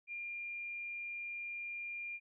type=tone; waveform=sine; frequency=2400 Hz; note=D7; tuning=37 cents sharp; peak=-40 dBFS; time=0.07-2.2 s; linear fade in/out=50 ms; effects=none